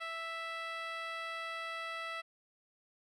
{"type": "tone with band-pass filter", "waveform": "10% pulse", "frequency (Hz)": 659.3, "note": "E5", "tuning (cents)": 0, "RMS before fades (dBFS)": -41, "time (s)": [0, 2.22], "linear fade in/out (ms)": 20, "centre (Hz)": 1500, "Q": 0.93, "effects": []}